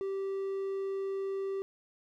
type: tone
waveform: triangle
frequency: 389.5 Hz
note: G4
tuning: 11 cents flat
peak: -30 dBFS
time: 0.01-1.62 s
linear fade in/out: 0 ms
effects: none